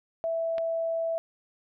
sine tone, 659.3 Hz, E5, in tune, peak -26 dBFS, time 0.24-1.18 s, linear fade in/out 0 ms
click, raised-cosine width 0.3 ms, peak -23 dBFS, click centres 0.582 s
effects none

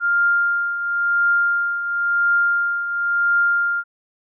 sine tone with tremolo, 1400 Hz, F6, 4 cents sharp, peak -13 dBFS, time 0-3.84 s, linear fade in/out 50 ms, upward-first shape triangle, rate 0.96 Hz, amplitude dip 65%, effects none

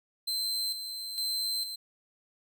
40% pulse tone with tremolo, 4099 Hz, C8, 36 cents flat, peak -28 dBFS, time 0.27-1.76 s, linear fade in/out 10 ms, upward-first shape square, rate 1.1 Hz, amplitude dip 55%, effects none

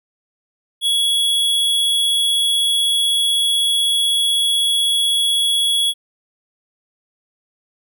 square tone, 3356 Hz, G#7, 17 cents sharp, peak -15 dBFS, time 0.81-5.94 s, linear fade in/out 50 ms, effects none

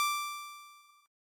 sawtooth tone with exponential decay, 1174.7 Hz, D6, in tune, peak -22 dBFS, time 0-1.06 s, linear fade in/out 0 ms, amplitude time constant 230 ms, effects AAC 64 kbps

